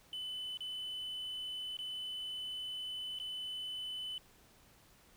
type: tone with dropouts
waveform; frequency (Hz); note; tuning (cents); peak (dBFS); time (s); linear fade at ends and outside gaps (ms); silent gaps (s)
triangle; 3013; F#7; +31; -37; 0.13-4.18; 1; 0.572-0.606 / 1.769-1.789 / 3.188-3.199
effects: tanh soft clip ceiling -33 dBFS + pink hiss -64 dBFS RMS until 5.16 s